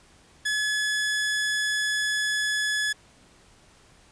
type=tone; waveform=sawtooth; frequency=1705 Hz; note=G#6; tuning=45 cents sharp; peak=-20 dBFS; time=0.45-2.93 s; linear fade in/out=10 ms; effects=pink hiss -56 dBFS RMS until 4.11 s + resampled to 22050 Hz